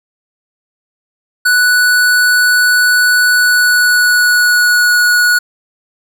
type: tone with pitch glide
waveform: square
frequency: 1480 to 1460.5 Hz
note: F#6 to F#6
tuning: 0 to -23 cents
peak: -8 dBFS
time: 1.45-5.39 s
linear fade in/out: 10 ms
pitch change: -23 cents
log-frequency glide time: 3.32-4.97 s
effects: none